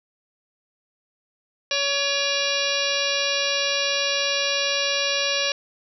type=harmonic tone with a mistuned harmonic; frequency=563 Hz; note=C#5; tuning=27 cents sharp; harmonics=1 / 2 / 3 / 4 / 5 / 6 / 7 / 8 / 9 / 10; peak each=-28 / -34 / -31 / -29 / -28 / -32 / -28 / -33 / -33 / -30 dBFS; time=1.71-5.52 s; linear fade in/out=2 ms; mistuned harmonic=4; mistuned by=+110 cents; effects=none